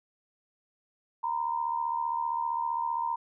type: tone pair together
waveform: sine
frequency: 932.3 / 1007.6 Hz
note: A#5 / B5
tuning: 0 / +34 cents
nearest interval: minor second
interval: 134 cents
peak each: -29 / -33 dBFS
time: 1.23-3.16 s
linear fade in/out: 10 ms
effects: none